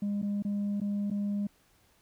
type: tone with dropouts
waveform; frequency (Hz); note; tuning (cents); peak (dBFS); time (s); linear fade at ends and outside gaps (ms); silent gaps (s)
sine; 203.4; G#3; -36; -26; 0.02-1.47; 5; 0.218-0.226 / 0.424-0.449 / 0.802-0.814 / 1.102-1.111
effects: tanh soft clip ceiling -27 dBFS + pink hiss -66 dBFS RMS until 2.01 s